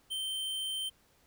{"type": "tone", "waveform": "square", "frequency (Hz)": 3113, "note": "G7", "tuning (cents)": -13, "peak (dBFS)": -34, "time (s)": [0.1, 0.9], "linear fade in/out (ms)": 20, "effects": ["pink hiss -67 dBFS RMS until 1.26 s"]}